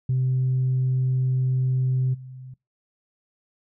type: tone with level steps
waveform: sine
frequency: 129.1 Hz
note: C3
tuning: 23 cents flat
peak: -18 / -37 dBFS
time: 0.09-2.54 s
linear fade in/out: 5 ms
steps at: 2.13 s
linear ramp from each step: 20 ms
effects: noise-tail reverb RT60 0.2 s tail -23 dB re dry + tanh soft clip ceiling -16 dBFS